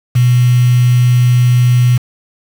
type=tone with quantisation; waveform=sine; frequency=123.47 Hz; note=B2; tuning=in tune; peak=-6 dBFS; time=0.15-1.98 s; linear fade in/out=10 ms; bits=4; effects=none